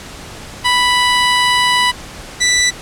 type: tone pair in turn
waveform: 15% pulse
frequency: 987.8 / 1975.6 Hz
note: B5 / B6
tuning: 0 / 0 cents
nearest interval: octave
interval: 1200 cents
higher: second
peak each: -4 dBFS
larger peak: neither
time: 0.64-1.92 / 2.4-2.71 s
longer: first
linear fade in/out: 20 ms
effects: pink hiss -32 dBFS RMS until 2.81 s + low-pass 9000 Hz 12 dB/octave

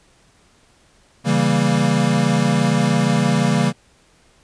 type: chord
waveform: square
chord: C# diminished seventh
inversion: none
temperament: equal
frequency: 138.59 / 164.81 / 196 / 233.1 Hz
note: C#3 / E3 / G3 / Bb3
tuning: 0 / 0 / 0 / 0 cents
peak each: -21 dBFS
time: 1.24-3.73 s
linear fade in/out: 50 ms
effects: pink hiss -55 dBFS RMS until 4.43 s + resampled to 22050 Hz

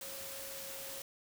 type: tone in noise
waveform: sine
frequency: 544 Hz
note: C#5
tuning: 33 cents flat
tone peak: -50 dBFS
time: 0.01-1.02 s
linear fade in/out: 2 ms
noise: white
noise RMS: -45 dBFS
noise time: 0.01-1.02 s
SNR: -8 dB
effects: none

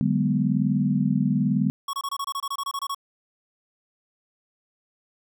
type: chord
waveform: sine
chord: G# half-diminished seventh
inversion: second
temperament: equal with one note detuned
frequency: 146.83 / 187.8 / 207.7 / 246.9 Hz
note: D3 / F#3 / G#3 / B3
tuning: 0 / +26 / 0 / 0 cents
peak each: -25 dBFS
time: 0.01-1.7 s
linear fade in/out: 0 ms
type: tone bursts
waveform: square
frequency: 1108.7 Hz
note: C#6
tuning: in tune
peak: -27 dBFS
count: 14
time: 1.88-2.947 s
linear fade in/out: 5 ms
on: 53 ms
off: 25 ms
effects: none

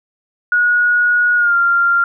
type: tone with pitch glide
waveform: sine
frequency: 1452 to 1389.6 Hz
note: F#6 to F6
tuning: -33 to -9 cents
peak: -10 dBFS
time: 0.52-2.04 s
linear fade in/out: 2 ms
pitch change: -76 cents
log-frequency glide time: 1.36-1.55 s
effects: none

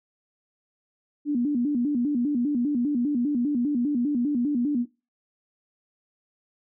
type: tone with vibrato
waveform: sine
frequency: 265.6 Hz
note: C4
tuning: 26 cents sharp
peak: -21 dBFS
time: 1.25-4.86 s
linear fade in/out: 50 ms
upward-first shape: square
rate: 5 Hz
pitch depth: 170 cents each way
effects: noise-tail reverb RT60 0.3 s tail -20 dB re dry

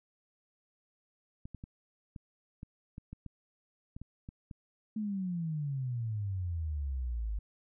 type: clicks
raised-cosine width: 5 ms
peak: -31 dBFS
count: 12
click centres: 1.455 / 1.547 / 1.639 / 2.162 / 2.631 / 2.981 / 3.13 / 3.263 / 3.965 / 4.016 / 4.289 / 4.512 s
type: exponential sweep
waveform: sine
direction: down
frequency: 220 to 50.6 Hz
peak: -32 dBFS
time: 4.96-7.39 s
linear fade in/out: 5 ms
effects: none

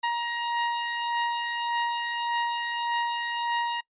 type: beating tone pair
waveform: sawtooth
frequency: 943 / 944.7 Hz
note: A#5 / A#5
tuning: +20 / +23 cents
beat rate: 1.7 Hz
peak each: -30 / -23 dBFS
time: 0.03-3.81 s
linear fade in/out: 10 ms
effects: noise-tail reverb RT60 0.1 s tail -24 dB re dry + resampled to 8000 Hz

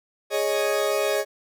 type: chord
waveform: 40% pulse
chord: Ab suspended fourth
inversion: none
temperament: equal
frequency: 415.3 / 554.4 / 622.3 Hz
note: Ab4 / Db5 / Eb5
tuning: 0 / 0 / 0 cents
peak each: -25 dBFS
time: 0.3-1.25 s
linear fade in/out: 50 ms
effects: none

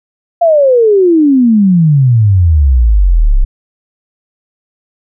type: exponential sweep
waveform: sine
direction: down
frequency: 698.5 to 30.87 Hz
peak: -4 dBFS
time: 0.41-3.45 s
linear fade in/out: 10 ms
effects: none

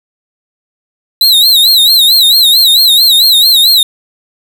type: tone with vibrato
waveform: 45% pulse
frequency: 3942 Hz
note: B7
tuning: 4 cents flat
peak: -3 dBFS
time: 1.21-3.83 s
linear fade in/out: 2 ms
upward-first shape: sine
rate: 4.5 Hz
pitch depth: 130 cents each way
effects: none

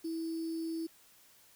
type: tone with sample-and-hold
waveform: sine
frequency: 326.6 Hz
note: E4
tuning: 16 cents flat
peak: -34 dBFS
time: 0.04-0.87 s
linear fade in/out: 10 ms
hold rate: 4900 Hz
effects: white hiss -62 dBFS RMS until 1.55 s

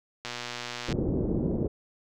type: click train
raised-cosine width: 0.2 ms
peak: -17 dBFS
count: 82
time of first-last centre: 0.25-0.925 s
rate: 120 Hz
type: low-pass noise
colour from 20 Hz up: white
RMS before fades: -28 dBFS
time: 0.88-1.68 s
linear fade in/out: 10 ms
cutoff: 400 Hz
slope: 24 dB/octave
effects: none

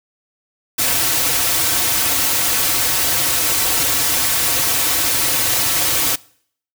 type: noise with comb filter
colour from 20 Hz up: white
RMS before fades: -17 dBFS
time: 0.78-6.16 s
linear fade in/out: 10 ms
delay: 4.9 ms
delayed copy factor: -0.85
effects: noise-tail reverb RT60 0.6 s tail -23 dB re dry

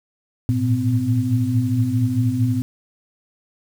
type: tone cluster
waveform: sine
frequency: 105.6 / 113.9 / 118.5 / 255 Hz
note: G#2 / A#2 / A#2 / C4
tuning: +29 / -40 / +29 / -44 cents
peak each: -25 / -24 / -20 / -21 dBFS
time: 0.49-2.62 s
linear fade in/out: 0 ms
effects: 7-bit

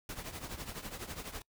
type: noise with tremolo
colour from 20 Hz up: pink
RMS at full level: -40 dBFS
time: 0.09-1.42 s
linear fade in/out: 2 ms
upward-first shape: triangle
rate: 12 Hz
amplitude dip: 80%
effects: noise-tail reverb RT60 0.1 s tail -25 dB re dry

